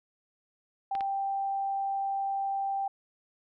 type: tone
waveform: sine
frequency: 786 Hz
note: G5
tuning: 4 cents sharp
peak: -28 dBFS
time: 0.91-2.88 s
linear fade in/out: 5 ms
type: clicks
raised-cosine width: 0.3 ms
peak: -24 dBFS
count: 2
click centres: 0.952 / 1.008 s
effects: none